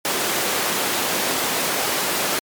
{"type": "high-pass noise", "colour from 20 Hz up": "pink", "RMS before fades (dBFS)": -22, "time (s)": [0.05, 2.39], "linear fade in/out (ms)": 0, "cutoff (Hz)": 310, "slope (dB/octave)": 12, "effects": ["MP3 96 kbps"]}